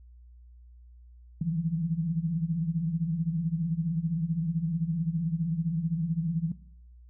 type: tone cluster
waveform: sine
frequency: 153.9 / 165.6 / 181.1 Hz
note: D#3 / E3 / F#3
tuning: -19 / +8 / -37 cents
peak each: -33 / -28 / -34 dBFS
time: 1.41-6.52 s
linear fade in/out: 5 ms
effects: noise-tail reverb RT60 0.7 s tail -18 dB re dry + added 60 Hz sine -49 dBFS peak until 7.09 s